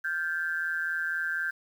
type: tone with amplitude modulation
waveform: sine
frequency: 1568 Hz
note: G6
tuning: in tune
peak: -24 dBFS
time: 0.04-1.51 s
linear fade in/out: 10 ms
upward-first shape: sine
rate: 164 Hz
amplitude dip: 80%
effects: 9-bit